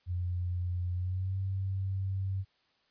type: tone with pitch glide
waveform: sine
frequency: 89.1 to 96.05 Hz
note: F2 to G2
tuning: +35 to -35 cents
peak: -30 dBFS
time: 0.06-2.45 s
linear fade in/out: 50 ms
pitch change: +130 cents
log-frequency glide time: 0.92-1.37 s
effects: white hiss -71 dBFS RMS until 2.9 s + resampled to 11025 Hz